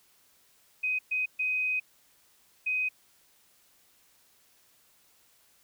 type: tone bursts at uneven times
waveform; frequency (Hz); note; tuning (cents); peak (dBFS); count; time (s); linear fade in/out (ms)
sine; 2511; D#7; +15; -26; 4; 0.83-0.99 / 1.11-1.26 / 1.39-1.8 / 2.66-2.89; 10
effects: white hiss -64 dBFS RMS until 5.63 s